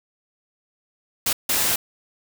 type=noise bursts at uneven times; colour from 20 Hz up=white; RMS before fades=-21 dBFS; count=2; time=1.26-1.33 / 1.49-1.76 s; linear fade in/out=5 ms; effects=none